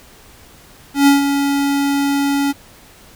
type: tone with ADSR envelope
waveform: square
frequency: 280.8 Hz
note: C#4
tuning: 22 cents sharp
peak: -7 dBFS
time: 0.94-2.53 s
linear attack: 130 ms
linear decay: 140 ms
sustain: -8 dB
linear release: 25 ms
effects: pink hiss -44 dBFS RMS until 3.15 s